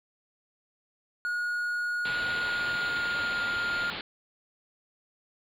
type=tone with pitch glide; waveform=triangle; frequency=1445 to 1411.2 Hz; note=F#6 to F6; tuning=-41 to +18 cents; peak=-26 dBFS; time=1.25-3.9 s; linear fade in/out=0 ms; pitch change=-41 cents; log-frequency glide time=1.97-3.53 s
type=low-pass noise; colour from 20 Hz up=white; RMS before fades=-37 dBFS; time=2.05-4.01 s; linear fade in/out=2 ms; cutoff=4400 Hz; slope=96 dB/octave
effects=none